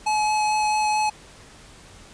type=tone with vibrato; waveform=square; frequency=852 Hz; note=G#5; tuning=44 cents sharp; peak=-20 dBFS; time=0.06-1.1 s; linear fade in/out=10 ms; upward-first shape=sine; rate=4.5 Hz; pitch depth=8 cents each way; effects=pink hiss -47 dBFS RMS until 2.13 s + resampled to 22050 Hz